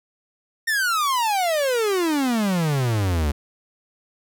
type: exponential sweep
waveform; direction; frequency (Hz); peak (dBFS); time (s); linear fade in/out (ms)
45% pulse; down; 1851 to 69.3; -19; 0.67-3.32; 10
effects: none